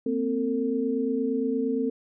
sine tone cluster, 231.6 / 260.2 / 449.9 Hz, A#3 / C4 / A4, -11 / -9 / +39 cents, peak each -31 / -26 / -28 dBFS, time 0.06-1.9 s, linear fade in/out 5 ms, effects none

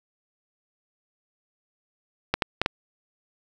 clicks, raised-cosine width 0.3 ms, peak -5 dBFS, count 4, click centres 2.34 / 2.422 / 2.616 / 2.661 s, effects 7-bit

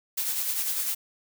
blue noise with tremolo, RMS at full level -27 dBFS, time 0.17-0.95 s, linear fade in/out 10 ms, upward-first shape sine, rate 10 Hz, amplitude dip 40%, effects none

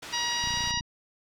white low-pass noise, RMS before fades -42 dBFS, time 0.02-0.72 s, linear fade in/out 10 ms, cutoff 4300 Hz, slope 12 dB/octave
harmonic tone, 954 Hz, A#5, 40 cents sharp, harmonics 1 / 2 / 3 / 4 / 5 / 6, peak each -34 / -34 / -34 / -34 / -34 / -34 dBFS, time 0.12-0.81 s, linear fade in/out 20 ms
click train, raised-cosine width 5 ms, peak -27 dBFS, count 12, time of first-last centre 0.44-0.808 s, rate 29.9 Hz
effects none

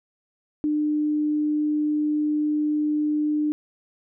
sine tone, 300.6 Hz, D4, 40 cents sharp, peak -20 dBFS, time 0.64-3.52 s, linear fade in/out 0 ms, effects none

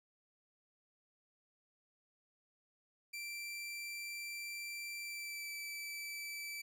sawtooth tone with pitch glide, 2349 to 2318 Hz, D7 to D7, 0 to -23 cents, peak -39 dBFS, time 3.13-6.62 s, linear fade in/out 10 ms, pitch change -23 cents, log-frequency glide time 4.99-5.51 s, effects none

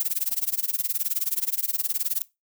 violet noise with tremolo, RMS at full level -23 dBFS, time 0-2.22 s, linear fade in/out 0 ms, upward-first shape sine, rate 19 Hz, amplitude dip 100%, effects noise-tail reverb RT60 0.2 s tail -18 dB re dry

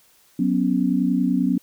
sine chord, F# suspended fourth, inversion none, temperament equal, 185 / 246.9 / 277.2 Hz, F#3 / B3 / C#4, 0 / 0 / 0 cents, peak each -22 / -21 / -22 dBFS, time 0.39-1.58 s, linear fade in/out 5 ms, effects white hiss -57 dBFS RMS until 1.62 s

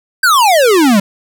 square exponential sweep, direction down, 1600 to 190 Hz, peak -7 dBFS, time 0.23-1 s, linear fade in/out 5 ms, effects none

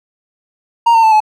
triangle tone with pitch steps, 932.3 / 906.8 / 882 / 857.9 Hz, A#5 / A#5 / A5 / A5, 0 / -48 / +4 / -44 cents, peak -4 dBFS, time 0.86-1.204 s, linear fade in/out 10 ms, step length 86 ms, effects none

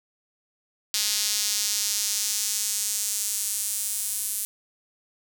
sawtooth tone with high-pass filter sweep, 207.7 Hz, G#3, in tune, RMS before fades -27 dBFS, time 0.94-4.45 s, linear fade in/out 0 ms, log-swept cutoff 4700 to 9600 Hz, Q 1.4, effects none

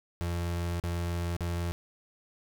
35% pulse tone with dropouts, 86.1 Hz, F2, 24 cents flat, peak -28 dBFS, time 0.21-1.72 s, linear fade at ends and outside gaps 0 ms, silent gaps 0.799-0.838 / 1.366-1.407 s, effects none

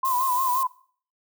sine tone with vibrato, 1025 Hz, C6, 36 cents flat, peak -21 dBFS, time 0.03-0.67 s, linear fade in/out 5 ms, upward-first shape sine, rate 5.7 Hz, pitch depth 79 cents each way
violet noise, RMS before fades -31 dBFS, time 0.05-0.63 s, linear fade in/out 0 ms
effects noise-tail reverb RT60 0.5 s tail -21 dB re dry

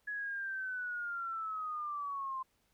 sine linear sweep, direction down, 1689 to 1039 Hz, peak -36 dBFS, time 0.07-2.43 s, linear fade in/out 10 ms, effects pink hiss -75 dBFS RMS until 2.73 s

